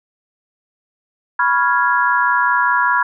sine chord, C# dominant seventh, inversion third, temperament equal with one note detuned, 983.8 / 1108.7 / 1396.9 / 1661.2 Hz, B5 / C#6 / E#6 / G#6, -7 / 0 / 0 / 0 cents, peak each -16 / -22 / -18 / -18 dBFS, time 1.39-3.03 s, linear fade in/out 5 ms, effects none

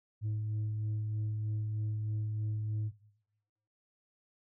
sine tone with tremolo, 107.3 Hz, A2, 43 cents flat, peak -28 dBFS, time 0.21-2.92 s, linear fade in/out 50 ms, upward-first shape sine, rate 3.2 Hz, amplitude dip 30%, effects noise-tail reverb RT60 1.0 s tail -22 dB re dry + tanh soft clip ceiling -30 dBFS

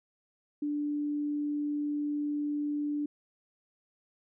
sine tone, 293.7 Hz, D4, in tune, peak -29 dBFS, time 0.62-3.06 s, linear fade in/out 5 ms, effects none

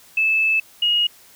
sine tone pair in turn, 2620 / 2877 Hz, E7 / F#7, -11 / -49 cents, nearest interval major second, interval 162 cents, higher second, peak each -15 dBFS, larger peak neither, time 0.17-0.6 / 0.82-1.07 s, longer first, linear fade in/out 5 ms, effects white hiss -49 dBFS RMS until 1.35 s

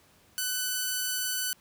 5% pulse tone, 1498 Hz, F#6, 21 cents sharp, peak -17 dBFS, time 0.38-1.53 s, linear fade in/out 0 ms, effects pink hiss -61 dBFS RMS until 1.6 s + high-pass 60 Hz 12 dB/octave

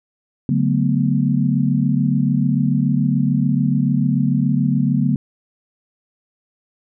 sine chord, B minor seventh, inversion first, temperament equal with one note detuned, 143.06 / 185 / 220 / 246.9 Hz, D3 / F#3 / A3 / B3, -45 / 0 / 0 / 0 cents, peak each -18 / -21 / -21 / -20 dBFS, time 0.49-5.16 s, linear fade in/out 2 ms, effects none

